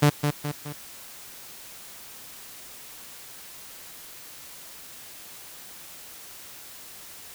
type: tone with echo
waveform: sawtooth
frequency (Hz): 146.83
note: D3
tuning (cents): 0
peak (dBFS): -11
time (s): 0.02-0.1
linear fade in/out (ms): 10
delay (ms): 210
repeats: 3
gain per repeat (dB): -6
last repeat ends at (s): 0.73
effects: white hiss -44 dBFS RMS until 7.34 s